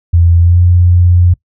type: tone with pitch glide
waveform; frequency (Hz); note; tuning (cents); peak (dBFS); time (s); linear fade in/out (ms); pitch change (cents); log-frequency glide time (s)
sine; 85.1 to 88.36; F2 to F2; -44 to +21; -4; 0.13-1.34; 10; +65; 0.39-0.6
effects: noise-tail reverb RT60 0.1 s tail -21 dB re dry